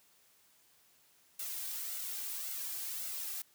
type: noise with flanger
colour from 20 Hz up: blue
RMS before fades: -40 dBFS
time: 1.39-3.42 s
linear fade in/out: 5 ms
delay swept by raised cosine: 1.4 to 2.6 ms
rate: 1.8 Hz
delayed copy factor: +0.65
effects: white hiss -67 dBFS RMS until 3.54 s + high-pass 60 Hz 12 dB/octave